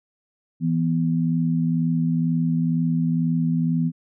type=tone pair together; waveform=sine; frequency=164.81 / 246.9 Hz; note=E3 / B3; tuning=0 / 0 cents; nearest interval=perfect fifth; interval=700 cents; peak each=-20 / -23 dBFS; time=0.6-3.92 s; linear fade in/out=50 ms; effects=none